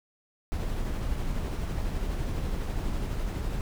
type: noise with tremolo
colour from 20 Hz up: brown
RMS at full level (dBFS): -29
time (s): 0.52-3.61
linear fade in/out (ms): 0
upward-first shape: sine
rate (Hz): 12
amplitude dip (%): 25
effects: none